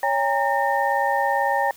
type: tone cluster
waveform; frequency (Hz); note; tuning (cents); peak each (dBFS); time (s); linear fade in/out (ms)
sine; 559 / 806 / 924 / 1824; C#5 / G5 / A#5 / A#6; +14 / +48 / -16 / -38; -25 / -22 / -24 / -26; 0.03-1.71; 2
effects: white hiss -48 dBFS RMS until 1.76 s